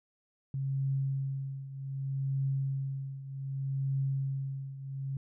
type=tone with tremolo; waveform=sine; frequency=136 Hz; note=C#3; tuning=33 cents flat; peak=-27 dBFS; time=0.54-5.17 s; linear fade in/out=2 ms; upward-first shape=triangle; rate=0.65 Hz; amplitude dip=80%; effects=none